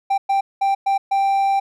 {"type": "tone bursts at uneven times", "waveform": "triangle", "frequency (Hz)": 786, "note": "G5", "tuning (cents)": 4, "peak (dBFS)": -13, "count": 5, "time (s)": [[0.1, 0.18], [0.29, 0.41], [0.61, 0.75], [0.86, 0.98], [1.11, 1.6]], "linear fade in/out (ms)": 10, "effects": []}